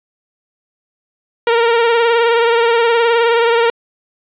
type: tone with vibrato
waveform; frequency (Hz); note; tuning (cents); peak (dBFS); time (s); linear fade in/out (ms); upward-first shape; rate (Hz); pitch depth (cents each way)
sawtooth; 465.3; A#4; -3; -6; 1.47-3.7; 2; triangle; 19; 47
effects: resampled to 8000 Hz + 8-bit